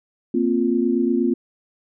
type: chord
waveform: sine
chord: Bb suspended second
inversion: none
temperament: equal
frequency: 233.1 / 261.6 / 349.2 Hz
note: Bb3 / C4 / F4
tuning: 0 / 0 / 0 cents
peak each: -21 dBFS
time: 0.34-1.34 s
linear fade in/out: 5 ms
effects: none